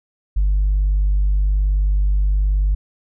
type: tone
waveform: sine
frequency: 49.43 Hz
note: G1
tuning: 15 cents sharp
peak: -12 dBFS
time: 0.36-2.75 s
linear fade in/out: 10 ms
effects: tanh soft clip ceiling -11 dBFS